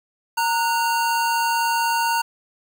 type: tone pair together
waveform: square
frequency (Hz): 924 / 1465.8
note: A#5 / F#6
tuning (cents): -16 / -17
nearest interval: minor sixth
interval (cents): 799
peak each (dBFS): -20 / -27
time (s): 0.37-2.22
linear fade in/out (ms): 10
effects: 8-bit